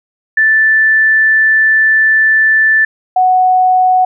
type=tone pair in turn; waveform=sine; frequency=1760 / 740 Hz; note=A6 / F#5; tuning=0 / 0 cents; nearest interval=octave + minor third; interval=1500 cents; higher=first; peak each=-6 dBFS; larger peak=neither; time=0.37-2.85 / 3.16-4.05 s; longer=first; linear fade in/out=5 ms; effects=none